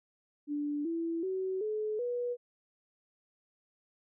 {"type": "tone with pitch steps", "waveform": "sine", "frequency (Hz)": [292.6, 332.2, 377.3, 428.4, 486.4], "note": ["D4", "E4", "F#4", "A4", "B4"], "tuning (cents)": [-6, 13, 34, -46, -26], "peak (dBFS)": -31, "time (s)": [0.47, 2.37], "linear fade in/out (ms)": 50, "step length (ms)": 380, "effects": []}